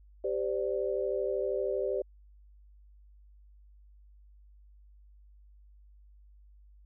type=chord; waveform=sine; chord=G suspended fourth; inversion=none; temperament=equal with one note detuned; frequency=392 / 514.6 / 587.3 Hz; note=G4 / C5 / D5; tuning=0 / -29 / 0 cents; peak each=-32 / -33 / -34 dBFS; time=0.24-2.02 s; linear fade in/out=5 ms; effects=added 50 Hz sine -54 dBFS peak until 6.85 s

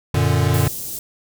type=chord; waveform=square; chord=Gb augmented; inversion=none; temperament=equal; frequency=92.5 / 116.54 / 146.83 Hz; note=Gb2 / Bb2 / D3; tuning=0 / 0 / 0 cents; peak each=-20 dBFS; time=0.14-0.68 s; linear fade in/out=5 ms
type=band-stop noise; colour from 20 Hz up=white; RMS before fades=-29 dBFS; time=0.54-0.99 s; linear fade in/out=2 ms; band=370 to 6300 Hz; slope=12 dB/octave
effects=none

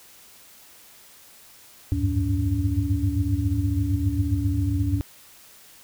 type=tone cluster; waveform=sine; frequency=74.9 / 91.1 / 98.1 / 106 / 285.2 Hz; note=D2 / F#2 / G2 / G#2 / C#4; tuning=+35 / -26 / +2 / +36 / +49 cents; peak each=-27 dBFS; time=1.92-5.01 s; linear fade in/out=0 ms; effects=white hiss -50 dBFS RMS until 5.83 s

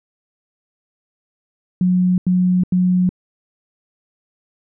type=tone bursts; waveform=sine; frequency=181.7 Hz; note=F#3; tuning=31 cents flat; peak=-12 dBFS; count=3; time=1.81-3.092 s; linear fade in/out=2 ms; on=370 ms; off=86 ms; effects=none

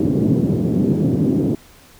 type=band-pass noise; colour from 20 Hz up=white; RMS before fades=-17 dBFS; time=0-1.55 s; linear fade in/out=5 ms; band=110 to 330 Hz; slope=24 dB/octave; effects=pink hiss -47 dBFS RMS until 1.99 s

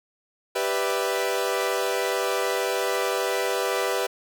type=chord; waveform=sawtooth; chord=E minor seventh; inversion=first; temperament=equal; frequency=392 / 493.9 / 587.3 / 659.3 Hz; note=G4 / B4 / D5 / E5; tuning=0 / 0 / 0 / 0 cents; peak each=-24 / -23 / -28 / -27 dBFS; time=0.55-4.07 s; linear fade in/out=10 ms; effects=none

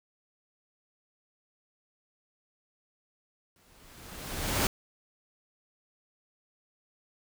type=noise with exponential growth; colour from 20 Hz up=pink; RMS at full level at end=-25 dBFS; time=3.56-4.67 s; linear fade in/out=1 ms; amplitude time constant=240 ms; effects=none

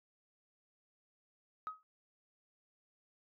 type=tone with exponential decay; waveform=sine; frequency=1266 Hz; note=D#6; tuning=30 cents sharp; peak=-34 dBFS; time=1.67-1.83 s; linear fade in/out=0 ms; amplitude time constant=33 ms; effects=tanh soft clip ceiling -31 dBFS

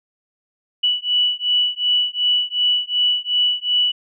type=beating tone pair; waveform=sine; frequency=2953 / 2955.7 Hz; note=F#7 / F#7; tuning=-4 / -2 cents; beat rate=2.7 Hz; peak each=-19 dBFS; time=0.83-3.92 s; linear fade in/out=10 ms; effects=none

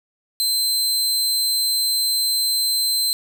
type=tone; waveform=sawtooth; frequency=4100 Hz; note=C8; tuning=36 cents flat; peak=-15 dBFS; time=0.4-3.13 s; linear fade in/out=0 ms; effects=none

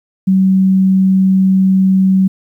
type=tone; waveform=sine; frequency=189.9 Hz; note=F#3; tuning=45 cents sharp; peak=-7 dBFS; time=0.27-2.28 s; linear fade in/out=10 ms; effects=8-bit

